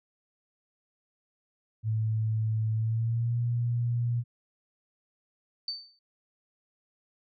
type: tone with pitch glide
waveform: sine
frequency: 110 to 119.26 Hz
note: A2 to A#2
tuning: 0 to +40 cents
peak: -25 dBFS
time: 1.83-4.24 s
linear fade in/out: 50 ms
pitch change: +140 cents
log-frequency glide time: 2.74-3.38 s
type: tone with exponential decay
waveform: sine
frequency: 4563 Hz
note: C#8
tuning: 49 cents sharp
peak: -28 dBFS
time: 5.68-5.99 s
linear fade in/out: 2 ms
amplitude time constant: 66 ms
effects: none